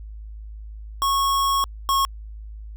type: tone pair in turn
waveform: square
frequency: 1100 / 1092.4 Hz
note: C#6 / C#6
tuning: -14 / -26 cents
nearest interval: unison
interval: 12 cents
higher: first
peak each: -19 / -18 dBFS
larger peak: second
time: 1.02-1.64 / 1.89-2.05 s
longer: first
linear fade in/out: 0 ms
effects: added 53 Hz sine -34 dBFS peak until 2.76 s